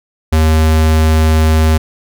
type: tone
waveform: square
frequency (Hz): 78.9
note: D#2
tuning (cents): +25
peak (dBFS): -8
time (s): 0.32-1.78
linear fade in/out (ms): 10
effects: none